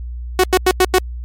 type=tone bursts; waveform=sawtooth; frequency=370 Hz; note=F#4; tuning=in tune; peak=-5 dBFS; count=5; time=0.39-0.985 s; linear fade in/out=2 ms; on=47 ms; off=90 ms; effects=added 60 Hz sine -24 dBFS peak until 1.24 s + MP3 64 kbps